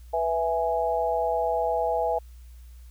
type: chord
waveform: sine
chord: E major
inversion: second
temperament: equal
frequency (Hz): 493.9 / 659.3 / 830.6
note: B4 / E5 / G#5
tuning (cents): 0 / 0 / 0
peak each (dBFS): -28 / -26 / -27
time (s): 0.13-2.19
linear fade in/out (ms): 10
effects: added 60 Hz sine -43 dBFS peak until 2.9 s + white hiss -62 dBFS RMS until 2.9 s